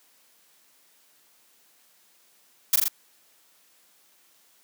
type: noise with echo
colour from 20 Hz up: blue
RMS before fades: -18 dBFS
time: 2.73-2.76 s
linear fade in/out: 5 ms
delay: 41 ms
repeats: 3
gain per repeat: -2 dB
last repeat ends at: 2.883 s
effects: white hiss -61 dBFS RMS until 4.63 s + high-pass 200 Hz 12 dB/octave